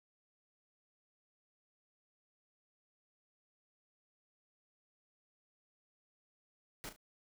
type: noise with echo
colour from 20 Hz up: pink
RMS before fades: -45 dBFS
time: 6.84-6.89 s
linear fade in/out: 0 ms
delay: 36 ms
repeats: 2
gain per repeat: -10 dB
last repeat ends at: 6.962 s
effects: none